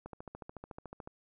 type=click train; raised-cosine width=1 ms; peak=-30 dBFS; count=15; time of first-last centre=0.06-1.074 s; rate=13.8 Hz; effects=none